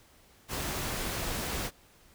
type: noise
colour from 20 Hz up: pink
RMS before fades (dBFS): -34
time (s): 0.48-1.71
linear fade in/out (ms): 50
effects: pink hiss -60 dBFS RMS until 2.14 s